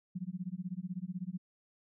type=tone with tremolo; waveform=sine; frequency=182 Hz; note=F#3; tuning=28 cents flat; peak=-33 dBFS; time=0.15-1.38 s; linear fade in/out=10 ms; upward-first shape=sine; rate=16 Hz; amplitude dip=100%; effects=none